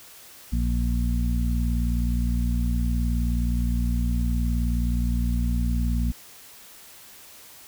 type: harmonic tone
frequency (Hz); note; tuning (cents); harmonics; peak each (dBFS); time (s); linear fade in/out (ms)
59.3; A#1; +30; 1 / 2 / 3 / 4; -22 / -31 / -31 / -30; 0.52-6.12; 10
effects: white hiss -47 dBFS RMS until 7.67 s